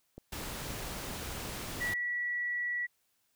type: click train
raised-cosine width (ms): 2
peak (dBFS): -32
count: 7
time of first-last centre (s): 0.18-1.755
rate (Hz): 3.81
type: noise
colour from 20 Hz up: pink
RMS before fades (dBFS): -40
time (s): 0.32-1.94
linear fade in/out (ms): 5
type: tone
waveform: sine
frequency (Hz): 1942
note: B6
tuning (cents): -30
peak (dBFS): -31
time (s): 1.8-2.87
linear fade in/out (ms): 20
effects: white hiss -75 dBFS RMS until 3.35 s